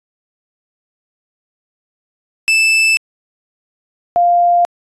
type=tone pair in turn; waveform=40% pulse / sine; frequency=2637 / 698.5 Hz; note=E7 / F5; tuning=0 / 0 cents; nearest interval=octave + major seventh; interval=2300 cents; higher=first; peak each=-8 dBFS; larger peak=neither; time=2.48-2.97 / 4.16-4.65 s; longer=neither; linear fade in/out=0 ms; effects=resampled to 22050 Hz